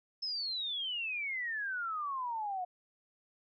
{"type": "exponential sweep", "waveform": "sine", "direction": "down", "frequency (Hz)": [5274, 711], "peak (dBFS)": -34, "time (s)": [0.22, 2.65], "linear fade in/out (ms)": 10, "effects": []}